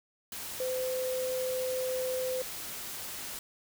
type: tone in noise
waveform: sine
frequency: 512 Hz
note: C5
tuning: 38 cents flat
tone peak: -30 dBFS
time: 0.6-2.42 s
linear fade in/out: 2 ms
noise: white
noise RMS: -40 dBFS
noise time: 0.32-3.39 s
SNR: +7 dB
effects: none